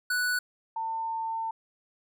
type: tone pair in turn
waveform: square / sine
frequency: 1480 / 899.4 Hz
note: F#6 / A5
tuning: 0 / +38 cents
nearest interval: major sixth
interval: 862 cents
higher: first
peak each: -26 / -29 dBFS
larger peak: first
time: 0.1-0.39 / 0.76-1.51 s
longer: second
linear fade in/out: 5 ms
effects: none